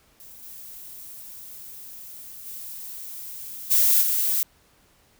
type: noise with level steps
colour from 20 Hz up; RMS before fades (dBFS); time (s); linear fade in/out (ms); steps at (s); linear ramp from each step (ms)
violet; -45 / -41 / -37 / -18 / -23; 0.2-4.43; 0; 0.42 / 2.45 / 3.7 / 4.01; 20
effects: pink hiss -60 dBFS RMS until 5.19 s